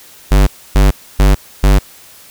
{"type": "tone bursts", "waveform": "square", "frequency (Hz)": 49, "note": "G1", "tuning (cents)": 0, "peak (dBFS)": -6, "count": 4, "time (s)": [0.31, 1.79], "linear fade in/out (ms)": 10, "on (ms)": 160, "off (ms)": 280, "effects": ["white hiss -40 dBFS RMS until 2.3 s"]}